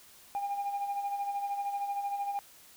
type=tone with tremolo; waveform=sine; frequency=805 Hz; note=G5; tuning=46 cents sharp; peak=-27 dBFS; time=0.35-2.39 s; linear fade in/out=0 ms; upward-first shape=sine; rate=13 Hz; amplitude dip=60%; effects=tanh soft clip ceiling -28 dBFS + white hiss -56 dBFS RMS until 2.76 s